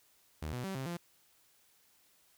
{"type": "tone with pitch steps", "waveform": "sawtooth", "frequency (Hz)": [77.4, 123.9, 192.4, 132.8, 172.5], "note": ["D#2", "B2", "G3", "C3", "F3"], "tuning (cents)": [-9, 6, -32, 26, -21], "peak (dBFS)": -33, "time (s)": [0.42, 0.97], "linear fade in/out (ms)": 5, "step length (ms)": 110, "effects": ["white hiss -68 dBFS RMS until 2.37 s"]}